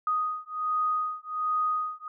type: beating tone pair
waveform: sine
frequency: 1244.5 / 1245.8 Hz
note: D#6 / D#6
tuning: 0 / +2 cents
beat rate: 1.3 Hz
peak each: -29 dBFS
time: 0.07-2.08 s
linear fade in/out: 2 ms
effects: none